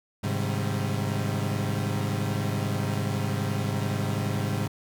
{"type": "chord", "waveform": "35% pulse", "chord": "Ab major seventh", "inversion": "none", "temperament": "equal with one note detuned", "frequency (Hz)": [103.83, 133.02, 155.56, 196], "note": ["Ab2", "C3", "Eb3", "G3"], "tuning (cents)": [0, 29, 0, 0], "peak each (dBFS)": [-27, -30, -32, -32], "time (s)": [0.23, 4.68], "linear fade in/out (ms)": 10, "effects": []}